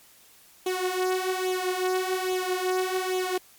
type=tone with flanger; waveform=sawtooth; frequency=370 Hz; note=F#4; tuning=in tune; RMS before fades=-27 dBFS; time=0.66-3.38 s; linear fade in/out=5 ms; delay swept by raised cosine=0.29 to 5.59 ms; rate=1.2 Hz; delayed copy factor=+0.7; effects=white hiss -55 dBFS RMS until 3.58 s + MP3 96 kbps